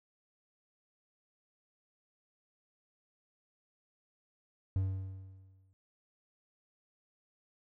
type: tone with exponential decay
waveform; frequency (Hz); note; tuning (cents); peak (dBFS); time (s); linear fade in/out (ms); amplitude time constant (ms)
triangle; 95.3; G2; -48; -25; 4.76-5.73; 0; 210
effects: none